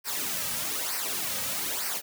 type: noise with flanger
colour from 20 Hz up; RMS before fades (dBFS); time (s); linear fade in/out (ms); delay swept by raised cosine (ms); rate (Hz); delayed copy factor
white; -31; 0.04-2.02; 50; 0.28 to 2.88; 1.1; -0.7
effects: none